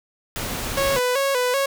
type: noise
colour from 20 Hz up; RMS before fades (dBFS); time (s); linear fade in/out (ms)
pink; -28; 0.36-0.99; 0
type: tone with vibrato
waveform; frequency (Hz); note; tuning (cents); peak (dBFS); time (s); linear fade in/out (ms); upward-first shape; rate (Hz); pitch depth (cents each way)
sawtooth; 523.3; C5; 0; -15; 0.77-1.66; 5; square; 2.6; 88
effects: none